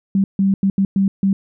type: tone bursts at uneven times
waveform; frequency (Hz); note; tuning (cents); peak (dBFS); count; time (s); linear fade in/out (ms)
sine; 194.9; G3; -10; -12; 6; 0.15-0.24 / 0.39-0.54 / 0.63-0.7 / 0.78-0.85 / 0.96-1.08 / 1.23-1.33; 2
effects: none